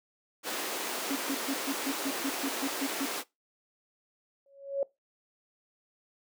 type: high-pass noise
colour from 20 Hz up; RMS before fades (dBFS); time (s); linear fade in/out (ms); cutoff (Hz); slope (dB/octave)
pink; -35; 0.43-3.24; 50; 300; 24
type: tone bursts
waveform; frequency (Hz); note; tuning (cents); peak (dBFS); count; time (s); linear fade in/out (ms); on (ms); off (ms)
sine; 275.1; C#4; -13; -29; 11; 1.1-3.06; 10; 60; 130
type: tone with exponential growth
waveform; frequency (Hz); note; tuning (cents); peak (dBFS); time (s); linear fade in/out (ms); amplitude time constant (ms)
sine; 554.4; C#5; 0; -23; 4.46-4.83; 2; 79
effects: noise-tail reverb RT60 0.2 s tail -21 dB re dry